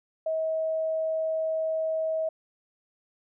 sine tone, 639 Hz, D#5, 46 cents sharp, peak -25 dBFS, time 0.26-2.29 s, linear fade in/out 5 ms, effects none

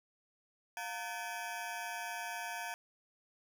20% pulse ring-modulated tone, 812 Hz, G#5, 39 cents flat, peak -31 dBFS, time 0.77-2.74 s, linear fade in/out 0 ms, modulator 104 Hz, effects none

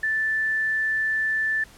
sine tone, 1760 Hz, A6, in tune, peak -21 dBFS, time 0.03-1.64 s, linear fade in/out 5 ms, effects pink hiss -50 dBFS RMS until 1.77 s + low-pass 12000 Hz 12 dB/octave

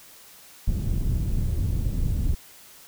pink low-pass noise, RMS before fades -24 dBFS, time 0.67-2.35 s, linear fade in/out 10 ms, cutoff 130 Hz, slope 12 dB/octave, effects white hiss -49 dBFS RMS until 2.87 s

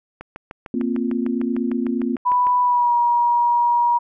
click train, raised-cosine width 0.5 ms, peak -19 dBFS, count 16, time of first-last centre 0.21-2.469 s, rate 6.64 Hz
sine chord, Bb suspended second, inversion none, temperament equal, 233.1 / 261.6 / 349.2 Hz, Bb3 / C4 / F4, 0 / 0 / 0 cents, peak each -22 / -23 / -27 dBFS, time 0.74-2.16 s, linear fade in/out 2 ms
sine tone with pitch glide, 988 to 954.9 Hz, B5 to A#5, 0 to +41 cents, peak -14 dBFS, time 2.25-3.99 s, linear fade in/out 20 ms, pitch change -59 cents, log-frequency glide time 2.62-2.94 s
effects none

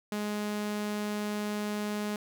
sawtooth tone, 208.8 Hz, G#3, 10 cents sharp, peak -27 dBFS, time 0.12-2.16 s, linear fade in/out 2 ms, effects none

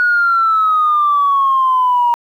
sine exponential sweep, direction down, 1463 to 947 Hz, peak -9 dBFS, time 0-2.14 s, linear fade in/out 0 ms, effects tanh soft clip ceiling -5 dBFS + 8-bit

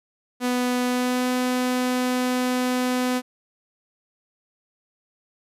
sawtooth tone with pitch glide, 248.1 to 251.4 Hz, B3 to B3, +8 to +31 cents, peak -17 dBFS, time 0.4-3.22 s, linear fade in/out 50 ms, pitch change +23 cents, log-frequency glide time 0.86-1.29 s, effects resampled to 32000 Hz

